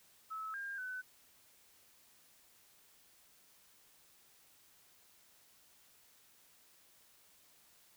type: tone with pitch steps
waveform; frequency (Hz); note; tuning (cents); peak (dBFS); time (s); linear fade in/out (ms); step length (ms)
sine; 1299 / 1605 / 1507; E6 / G6 / F#6; -26 / +40 / +31; -40; 0.3-1.02; 20; 240
effects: white hiss -66 dBFS RMS until 7.96 s